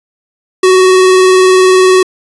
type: tone with vibrato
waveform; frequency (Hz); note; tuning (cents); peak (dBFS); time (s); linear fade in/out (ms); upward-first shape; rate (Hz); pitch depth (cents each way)
square; 372.7; F#4; +13; -4; 0.63-2.03; 5; sine; 20; 21
effects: resampled to 24000 Hz + 7-bit

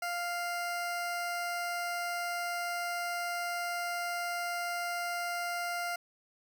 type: tone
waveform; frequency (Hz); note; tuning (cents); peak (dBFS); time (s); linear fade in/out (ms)
20% pulse; 698.5; F5; 0; -28; 0.02-5.96; 5
effects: none

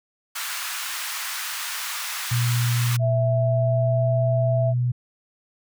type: high-pass noise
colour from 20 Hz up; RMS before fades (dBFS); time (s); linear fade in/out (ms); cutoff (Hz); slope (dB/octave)
pink; -30; 0.35-2.97; 10; 1100; 24
type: tone with pitch glide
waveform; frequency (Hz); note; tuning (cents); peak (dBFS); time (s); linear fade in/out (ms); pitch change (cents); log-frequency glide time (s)
sine; 120.5 to 123.03; B2 to B2; -42 to -6; -19; 2.31-4.92; 10; +36; 3.19-4.16
type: tone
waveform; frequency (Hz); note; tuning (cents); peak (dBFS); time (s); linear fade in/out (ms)
sine; 659; E5; -1; -22; 2.99-4.74; 50
effects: none

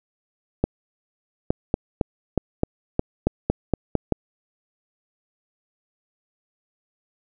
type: clicks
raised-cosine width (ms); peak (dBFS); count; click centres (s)
2; -5; 12; 0.64 / 1.505 / 1.741 / 2.012 / 2.377 / 2.634 / 2.994 / 3.27 / 3.5 / 3.737 / 3.953 / 4.123
effects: none

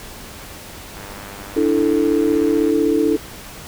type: click train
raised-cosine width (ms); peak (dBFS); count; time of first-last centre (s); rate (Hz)
0.5; -21; 174; 0.97-2.7; 100
type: chord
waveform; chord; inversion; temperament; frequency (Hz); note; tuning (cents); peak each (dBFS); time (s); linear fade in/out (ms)
sine; D suspended second; none; equal; 293.7 / 329.6 / 440; D4 / E4 / A4; 0 / 0 / 0; -18; 1.56-3.17; 10
effects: pink hiss -36 dBFS RMS until 3.67 s

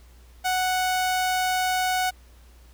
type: tone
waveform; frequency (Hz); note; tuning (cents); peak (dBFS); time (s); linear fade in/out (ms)
sawtooth; 740; F#5; 0; -18; 0.44-2.11; 20
effects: added 60 Hz sine -48 dBFS peak until 2.73 s + pink hiss -58 dBFS RMS until 2.73 s

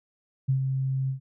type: tone with ADSR envelope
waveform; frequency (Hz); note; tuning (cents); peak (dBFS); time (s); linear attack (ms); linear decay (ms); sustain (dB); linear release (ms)
sine; 133.2; C3; +31; -19; 0.48-1.2; 15; 100; -5; 110
effects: none

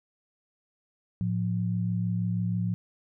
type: tone pair together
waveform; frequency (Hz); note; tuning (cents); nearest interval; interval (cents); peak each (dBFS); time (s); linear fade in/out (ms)
sine; 110.9 / 177.18; A2 / F3; +14 / +25; minor sixth; 811; -28; 1.21-2.74; 0
effects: none

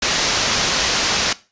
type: low-pass noise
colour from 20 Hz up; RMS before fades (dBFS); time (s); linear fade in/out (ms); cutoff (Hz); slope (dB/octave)
white; -19; 0.02-1.33; 5; 6600; 48
effects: noise-tail reverb RT60 0.3 s tail -18 dB re dry + resampled to 16000 Hz

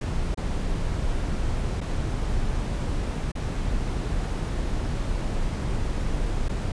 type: noise with dropouts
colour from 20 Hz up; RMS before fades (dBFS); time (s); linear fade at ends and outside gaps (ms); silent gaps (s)
brown; -26; 0.01-6.72; 5; 0.346-0.373 / 1.806-1.811 / 3.318-3.352 / 6.485-6.492
effects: resampled to 22050 Hz

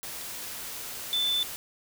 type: tone in noise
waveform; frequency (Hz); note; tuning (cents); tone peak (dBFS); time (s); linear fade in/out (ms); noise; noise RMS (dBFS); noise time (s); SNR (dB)
sine; 3520; A7; 0; -24; 1.13-1.43; 0; white; -38; 0.03-1.56; +11
effects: none

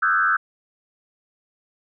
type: tone with frequency modulation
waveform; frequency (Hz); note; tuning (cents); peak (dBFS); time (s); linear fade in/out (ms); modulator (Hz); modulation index
sine; 1426; F6; +36; -16; 0.02-0.37; 10; 92.6; 1.9
effects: none

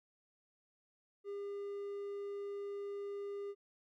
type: tone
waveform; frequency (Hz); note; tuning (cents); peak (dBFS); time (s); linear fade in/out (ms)
triangle; 403.1; G4; +48; -38; 1.24-3.55; 50
effects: none

